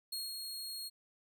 sawtooth tone with ADSR envelope, 4283 Hz, C8, 40 cents sharp, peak -34 dBFS, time 0.12-0.9 s, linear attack 8 ms, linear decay 190 ms, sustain -4 dB, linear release 29 ms, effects none

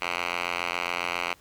5% pulse tone with band-pass filter, 87.31 Hz, F2, in tune, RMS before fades -30 dBFS, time 0.01-1.34 s, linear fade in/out 10 ms, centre 2100 Hz, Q 1.8, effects pink hiss -57 dBFS RMS until 1.4 s

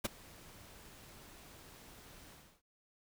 pink noise with ADSR envelope, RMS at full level -32 dBFS, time 0.04-2.62 s, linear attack 14 ms, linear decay 16 ms, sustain -24 dB, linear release 320 ms, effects none

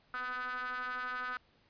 square ring-modulated tone, 126 Hz, B2, 35 cents sharp, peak -34 dBFS, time 0.14-1.37 s, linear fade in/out 0 ms, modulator 1380 Hz, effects pink hiss -68 dBFS RMS until 1.69 s + resampled to 11025 Hz

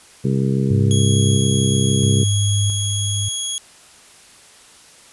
harmonic tone, 66.8 Hz, C2, 36 cents sharp, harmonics 2 / 3 / 4 / 5 / 6 / 7, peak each -18 / -20 / -28 / -29 / -26 / -31 dBFS, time 0.24-2.24 s, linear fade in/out 10 ms
sine tone with tremolo, 102.7 Hz, G#2, 19 cents flat, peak -15 dBFS, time 0.7-3.29 s, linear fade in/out 10 ms, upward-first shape square, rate 0.75 Hz, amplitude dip 45%
15% pulse tone, 3322 Hz, G#7, in tune, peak -14 dBFS, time 0.91-3.58 s, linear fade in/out 0 ms
effects white hiss -46 dBFS RMS until 5.12 s + resampled to 24000 Hz

